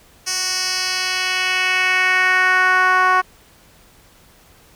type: tone with band-pass filter sweep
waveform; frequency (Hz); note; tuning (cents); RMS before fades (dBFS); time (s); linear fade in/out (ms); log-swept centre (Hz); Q
10% pulse; 370; F#4; 0; -17; 0.26-3.22; 20; 6300 to 1100; 2
effects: pink hiss -50 dBFS RMS until 4.75 s